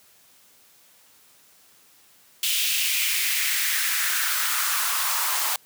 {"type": "noise with high-pass filter sweep", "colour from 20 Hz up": "white", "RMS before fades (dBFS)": -24, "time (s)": [2.43, 5.56], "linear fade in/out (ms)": 2, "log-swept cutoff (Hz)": [3000, 890], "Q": 2.8, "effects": ["white hiss -56 dBFS RMS until 5.65 s", "high-pass 80 Hz 12 dB/octave"]}